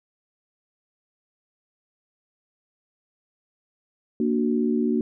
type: chord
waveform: sine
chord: Bb augmented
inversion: none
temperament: equal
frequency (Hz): 233.1 / 293.7 / 370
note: Bb3 / D4 / F#4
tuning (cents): 0 / 0 / 0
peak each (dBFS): -22 / -26 / -26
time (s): 4.2-5.01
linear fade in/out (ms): 2
effects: none